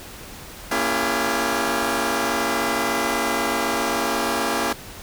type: chord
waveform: 10% pulse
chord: A# diminished seventh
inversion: none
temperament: just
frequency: 233.1 / 279.7 / 335.6 / 402.8 Hz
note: A#3 / C#4 / E4 / G4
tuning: 0 / +16 / +31 / +47 cents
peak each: -18 dBFS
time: 0.71-4.73 s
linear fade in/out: 5 ms
effects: pink hiss -39 dBFS RMS until 5.02 s